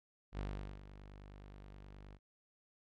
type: tone with ADSR envelope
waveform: sawtooth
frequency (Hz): 49.53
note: G1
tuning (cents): +19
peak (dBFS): -34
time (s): 0.32-2.19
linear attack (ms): 67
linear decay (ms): 420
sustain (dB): -14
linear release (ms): 52
effects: low-pass 4000 Hz 12 dB/octave + AAC 64 kbps